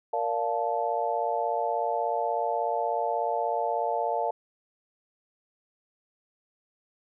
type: chord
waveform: sine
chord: Bb major seventh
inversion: none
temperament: just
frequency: 466.2 / 582.7 / 699.2 / 874.1 Hz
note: Bb4 / D5 / F5 / A5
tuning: 0 / -14 / +2 / -12 cents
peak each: -32 / -32 / -29 / -30 dBFS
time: 0.13-4.31 s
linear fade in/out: 5 ms
effects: none